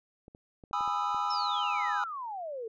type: clicks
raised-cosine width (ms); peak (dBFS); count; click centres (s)
2; -36; 7; 0.281 / 0.349 / 0.638 / 0.711 / 0.808 / 0.877 / 1.146
type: chord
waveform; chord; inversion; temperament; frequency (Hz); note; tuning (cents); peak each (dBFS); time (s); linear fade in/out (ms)
triangle; E major seventh; first; just; 824.1 / 988.9 / 1236.1 / 1318.5; G#5 / B5 / D#6 / E6; -14 / +2 / -12 / 0; -32; 0.73-2.04; 2
type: exponential sweep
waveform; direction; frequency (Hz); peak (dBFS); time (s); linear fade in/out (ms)
sine; down; 5430 to 433; -35; 1.3-2.68; 5
effects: resampled to 16000 Hz